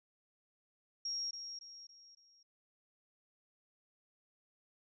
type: tone with echo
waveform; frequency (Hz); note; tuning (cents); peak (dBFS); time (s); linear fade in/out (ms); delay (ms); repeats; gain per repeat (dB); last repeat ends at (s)
sine; 5588; F8; 0; -36; 1.05-1.31; 5; 280; 4; -7; 2.43
effects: none